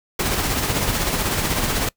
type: noise with tremolo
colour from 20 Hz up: pink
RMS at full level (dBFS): -20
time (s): 0.19-1.89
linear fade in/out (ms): 5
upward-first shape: sine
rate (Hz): 16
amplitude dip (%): 40
effects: noise-tail reverb RT60 0.1 s tail -23 dB re dry